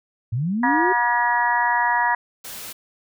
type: linear sweep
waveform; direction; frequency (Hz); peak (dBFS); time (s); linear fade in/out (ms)
sine; up; 103.6 to 384.9; -20; 0.32-0.93; 10
type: harmonic tone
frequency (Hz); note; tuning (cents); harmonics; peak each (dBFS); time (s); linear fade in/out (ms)
240.1; B3; -49; 3 / 4 / 5 / 6 / 7 / 8; -27 / -19 / -32 / -35 / -24 / -25; 0.63-2.15; 5
type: noise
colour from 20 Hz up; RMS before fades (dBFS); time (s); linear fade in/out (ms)
white; -35; 2.44-2.73; 10
effects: none